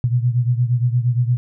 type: beating tone pair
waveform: sine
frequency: 120 / 128.6 Hz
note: B2 / C3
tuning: -49 / -30 cents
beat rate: 8.6 Hz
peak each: -16 / -20 dBFS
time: 0.04-1.37 s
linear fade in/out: 0 ms
effects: none